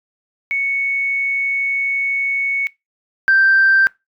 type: tone pair in turn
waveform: sine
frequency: 2217 / 1567.7 Hz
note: C#7 / G6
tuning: 0 / 0 cents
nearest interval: tritone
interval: 600 cents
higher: first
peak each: -16 / -8 dBFS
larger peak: second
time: 0.51-2.67 / 3.28-3.87 s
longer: first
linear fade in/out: 0 ms
effects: noise-tail reverb RT60 0.2 s tail -22 dB re dry + tanh soft clip ceiling -5 dBFS